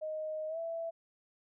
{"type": "tone with pitch glide", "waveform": "sine", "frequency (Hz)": [622.3, 663.1], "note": ["D#5", "E5"], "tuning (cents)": [0, 10], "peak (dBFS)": -35, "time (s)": [0.01, 0.91], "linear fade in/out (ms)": 20, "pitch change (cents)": 110, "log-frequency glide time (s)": [0.48, 0.58], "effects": []}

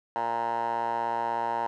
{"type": "tone with band-pass filter", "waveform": "10% pulse", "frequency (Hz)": 116.54, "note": "A#2", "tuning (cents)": 0, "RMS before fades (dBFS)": -29, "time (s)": [0.16, 1.67], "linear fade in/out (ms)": 0, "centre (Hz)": 940, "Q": 8, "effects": []}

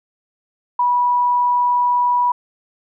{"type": "tone", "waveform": "sine", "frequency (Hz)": 977, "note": "B5", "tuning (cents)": -19, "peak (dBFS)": -13, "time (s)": [0.79, 2.32], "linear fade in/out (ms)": 5, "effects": []}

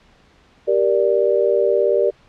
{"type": "chord", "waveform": "sine", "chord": "G minor", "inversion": "none", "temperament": "just", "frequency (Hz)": [392, 470.4, 588], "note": ["G4", "Bb4", "D5"], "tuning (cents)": [0, 16, 2], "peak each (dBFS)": -18, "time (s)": [0.67, 2.11], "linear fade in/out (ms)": 20, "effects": ["pink hiss -53 dBFS RMS until 2.28 s", "low-pass 4000 Hz 12 dB/octave"]}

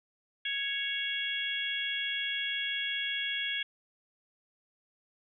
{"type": "harmonic tone", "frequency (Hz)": 554.4, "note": "C#5", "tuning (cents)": 0, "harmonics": [3, 4, 5, 6], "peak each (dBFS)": [-37, -37, -38, -34], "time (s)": [0.45, 3.63], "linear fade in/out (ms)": 5, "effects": []}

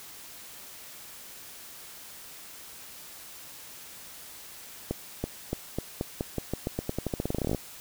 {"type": "accelerating click train", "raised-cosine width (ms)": 2, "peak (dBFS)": -15, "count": 26, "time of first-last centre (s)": [4.91, 7.547], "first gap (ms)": 330, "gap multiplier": 0.88, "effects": ["white hiss -46 dBFS RMS until 7.8 s"]}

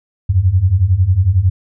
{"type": "beating tone pair", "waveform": "sine", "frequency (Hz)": [86.2, 97.2], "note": ["F2", "G2"], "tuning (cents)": [-22, -14], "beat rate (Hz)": 11, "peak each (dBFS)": [-14, -11], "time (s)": [0.29, 1.5], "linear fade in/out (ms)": 10, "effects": []}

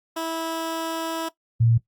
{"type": "tone pair in turn", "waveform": ["15% pulse", "sine"], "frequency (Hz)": [326.8, 115.54], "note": ["E4", "A#2"], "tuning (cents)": [-15, -15], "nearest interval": "octave + tritone", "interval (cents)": 1800, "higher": "first", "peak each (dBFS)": [-20, -15], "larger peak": "second", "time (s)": [[0.16, 1.29], [1.6, 1.78]], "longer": "first", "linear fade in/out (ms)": 10, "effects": ["noise-tail reverb RT60 0.1 s tail -17 dB re dry", "Opus 48 kbps"]}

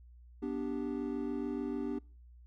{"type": "chord", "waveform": "triangle", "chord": "G major", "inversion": "first", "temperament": "equal", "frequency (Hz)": [246.9, 293.7, 392], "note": ["B3", "D4", "G4"], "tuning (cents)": [0, 0, 0], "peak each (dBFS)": [-36, -35, -38], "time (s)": [0.42, 1.99], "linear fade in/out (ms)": 10, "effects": ["noise-tail reverb RT60 0.4 s tail -26 dB re dry", "added 60 Hz sine -53 dBFS peak until 2.46 s"]}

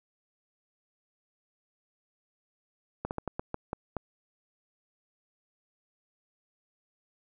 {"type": "slowing click train", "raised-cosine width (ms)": 1, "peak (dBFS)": -18, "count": 8, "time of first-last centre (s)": [3.05, 3.967], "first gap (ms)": 59, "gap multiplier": 1.26, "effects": []}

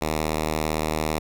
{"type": "tone", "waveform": "5% pulse", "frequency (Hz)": 77.78, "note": "D#2", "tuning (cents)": 0, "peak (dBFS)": -12, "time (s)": [0.01, 1.19], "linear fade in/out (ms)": 10, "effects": []}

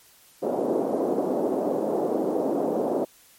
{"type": "band-pass noise", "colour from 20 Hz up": "pink", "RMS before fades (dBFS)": -25, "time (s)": [0.42, 3.05], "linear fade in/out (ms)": 10, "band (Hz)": [270, 660], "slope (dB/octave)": 24, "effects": ["white hiss -55 dBFS RMS until 3.38 s", "MP3 64 kbps"]}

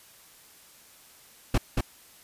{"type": "noise with echo", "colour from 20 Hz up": "brown", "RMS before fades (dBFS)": -21, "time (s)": [1.54, 1.58], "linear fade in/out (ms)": 5, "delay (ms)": 230, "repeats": 1, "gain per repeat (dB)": -3, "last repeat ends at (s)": 1.81, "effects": ["white hiss -54 dBFS RMS until 2.23 s", "resampled to 32000 Hz"]}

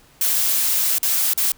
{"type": "noise with dropouts", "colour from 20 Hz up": "blue", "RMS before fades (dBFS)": -19, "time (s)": [0.21, 1.52], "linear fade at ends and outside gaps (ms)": 2, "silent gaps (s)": [[0.984, 1.029], [1.335, 1.376]], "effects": ["pink hiss -52 dBFS RMS until 1.57 s"]}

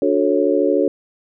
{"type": "chord", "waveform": "sine", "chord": "D major seventh", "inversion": "none", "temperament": "just", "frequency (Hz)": [293.7, 367.1, 440.5, 550.6], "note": ["D4", "F#4", "A4", "C#5"], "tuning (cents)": [0, -14, 2, -12], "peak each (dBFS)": -19, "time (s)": [0.02, 0.88], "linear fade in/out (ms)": 2, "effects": []}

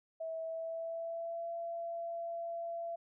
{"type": "tone with pitch glide", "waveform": "sine", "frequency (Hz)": [650, 676.4], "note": ["E5", "E5"], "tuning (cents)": [-24, 44], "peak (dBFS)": -37, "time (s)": [0.2, 2.96], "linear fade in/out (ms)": 10, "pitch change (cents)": 68, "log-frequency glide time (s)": [0.42, 1.5], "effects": []}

